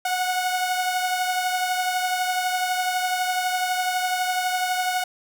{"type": "beating tone pair", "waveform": "sawtooth", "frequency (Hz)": [732, 744], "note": ["F#5", "F#5"], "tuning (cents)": [-19, 9], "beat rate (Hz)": 12, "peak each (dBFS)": [-19, -26], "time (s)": [0.05, 5.04], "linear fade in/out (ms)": 5, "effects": []}